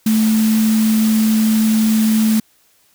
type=tone in noise; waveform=sine; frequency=219.4 Hz; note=A3; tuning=5 cents flat; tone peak=-11 dBFS; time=0.06-2.4 s; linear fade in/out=5 ms; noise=white; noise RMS=-26 dBFS; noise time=0.06-2.4 s; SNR=+12 dB; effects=white hiss -56 dBFS RMS until 2.94 s